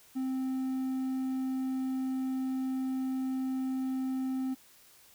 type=tone; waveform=triangle; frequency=261.6 Hz; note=C4; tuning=in tune; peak=-28 dBFS; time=0.15-4.55 s; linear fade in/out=20 ms; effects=white hiss -59 dBFS RMS until 5.14 s